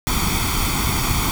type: noise with comb filter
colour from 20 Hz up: pink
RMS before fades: -20 dBFS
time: 0.07-1.31 s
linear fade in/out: 0 ms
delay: 0.88 ms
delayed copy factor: +0.75
effects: none